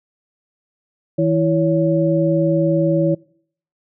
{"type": "tone cluster", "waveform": "sine", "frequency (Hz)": [160.7, 330.4, 560], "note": ["E3", "E4", "C#5"], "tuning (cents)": [-44, 4, 18], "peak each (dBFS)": -18, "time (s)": [1.18, 3.15], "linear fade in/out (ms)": 10, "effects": ["noise-tail reverb RT60 0.6 s tail -24 dB re dry"]}